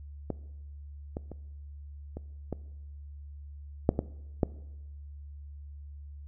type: clicks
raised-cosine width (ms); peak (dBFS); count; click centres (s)
2; -17 / -21 / -27 / -25 / -19 / -7 / -14 / -10; 8; 0.303 / 1.169 / 1.317 / 2.17 / 2.527 / 3.891 / 3.991 / 4.432
effects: noise-tail reverb RT60 1.0 s tail -20 dB re dry + added 72 Hz sine -42 dBFS peak until 6.27 s